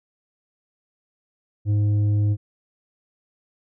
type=tone with tanh clipping; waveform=sine; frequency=103.83 Hz; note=G#2; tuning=in tune; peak=-18 dBFS; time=1.65-2.37 s; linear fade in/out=50 ms; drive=6 dB; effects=none